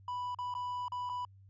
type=tone with dropouts; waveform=triangle; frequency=987.8 Hz; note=B5; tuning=in tune; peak=-33 dBFS; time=0.08-1.25 s; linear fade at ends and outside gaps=2 ms; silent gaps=0.347-0.387 / 0.54-0.55 / 0.882-0.92 / 1.092-1.096 s; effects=added 97 Hz sine -55 dBFS peak until 1.49 s + resampled to 16000 Hz